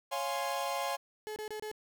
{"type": "chord", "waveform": "45% pulse", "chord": "Db major seventh", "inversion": "none", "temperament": "equal", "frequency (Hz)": [554.4, 698.5, 830.6, 1046.5], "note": ["Db5", "F5", "Ab5", "C6"], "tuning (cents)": [0, 0, 0, 0], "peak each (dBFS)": -38, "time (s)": [0.11, 0.97], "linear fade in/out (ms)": 20}
{"type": "tone bursts", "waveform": "35% pulse", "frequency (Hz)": 428, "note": "A4", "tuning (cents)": -48, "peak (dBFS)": -36, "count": 4, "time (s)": [1.27, 1.715], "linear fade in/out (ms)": 0, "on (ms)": 91, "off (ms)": 27}
{"effects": []}